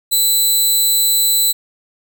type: tone with amplitude modulation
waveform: 10% pulse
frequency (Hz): 4000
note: B7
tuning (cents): +21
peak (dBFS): -3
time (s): 0.11-1.53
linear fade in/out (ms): 20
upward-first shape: sine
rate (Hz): 236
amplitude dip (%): 25
effects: none